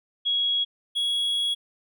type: tone pair in turn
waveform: sine / triangle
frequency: 3322 / 3334 Hz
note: G#7 / G#7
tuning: 0 / +6 cents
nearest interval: unison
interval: 6 cents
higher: second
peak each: -21 dBFS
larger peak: neither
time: 0.25-0.65 / 0.95-1.55 s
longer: second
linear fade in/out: 20 ms
effects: none